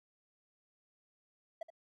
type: tone with echo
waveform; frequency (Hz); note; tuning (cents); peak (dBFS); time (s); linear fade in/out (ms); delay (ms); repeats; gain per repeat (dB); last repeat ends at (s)
triangle; 659.3; E5; 0; -36; 1.61-1.63; 5; 73; 1; -12; 1.703
effects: none